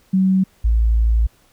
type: tone pair in turn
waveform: sine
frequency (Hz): 189.1 / 56.07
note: F#3 / A1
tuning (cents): +38 / +33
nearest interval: octave + major sixth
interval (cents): 2105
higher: first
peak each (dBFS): -12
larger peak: neither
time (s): 0.13-0.44 / 0.64-1.27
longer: second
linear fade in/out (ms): 10
effects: pink hiss -56 dBFS RMS until 1.52 s